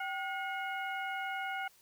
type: harmonic tone with a mistuned harmonic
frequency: 722 Hz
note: F#5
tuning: 43 cents flat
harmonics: 1 / 2 / 3 / 4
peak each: -38 / -39 / -42 / -48 dBFS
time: 0-1.68 s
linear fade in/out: 5 ms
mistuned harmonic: 1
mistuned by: +120 cents
effects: white hiss -64 dBFS RMS until 1.81 s